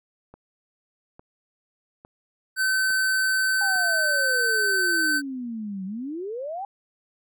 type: click train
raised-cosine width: 1 ms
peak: -31 dBFS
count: 5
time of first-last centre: 0.34-3.759 s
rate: 1.17 Hz
type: tone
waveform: square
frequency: 1532 Hz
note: G6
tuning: 40 cents flat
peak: -21 dBFS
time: 2.56-5.22 s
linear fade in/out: 50 ms
type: exponential two-way sweep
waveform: sine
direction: down then up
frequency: 818 to 185 to 818 Hz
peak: -29 dBFS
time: 3.61-6.65 s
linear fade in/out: 2 ms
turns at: 5.85 s
effects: none